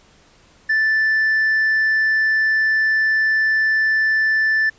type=tone with hard clipping; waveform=triangle; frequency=1760 Hz; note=A6; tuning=in tune; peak=-15 dBFS; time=0.69-4.7 s; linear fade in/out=10 ms; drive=5 dB; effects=pink hiss -52 dBFS RMS until 4.78 s + resampled to 16000 Hz